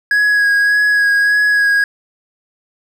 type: tone with vibrato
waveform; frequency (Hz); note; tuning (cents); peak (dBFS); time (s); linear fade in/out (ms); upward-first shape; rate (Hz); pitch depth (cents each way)
triangle; 1661.2; G#6; 0; -8; 0.11-1.84; 2; sine; 1.7; 18
effects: none